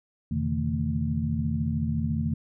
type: tone cluster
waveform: sine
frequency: 84.8 / 126.3 / 144.7 / 158.5 / 224.2 Hz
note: E2 / B2 / D3 / D#3 / A3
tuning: +50 / +39 / -25 / +32 / +33 cents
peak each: -30 / -35 / -33 / -30 / -29 dBFS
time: 0.31-2.34 s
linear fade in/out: 5 ms
effects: none